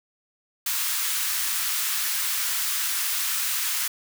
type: high-pass noise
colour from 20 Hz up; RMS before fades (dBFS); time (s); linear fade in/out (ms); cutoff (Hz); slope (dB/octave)
white; -26; 0.66-3.88; 5; 1100; 24
effects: none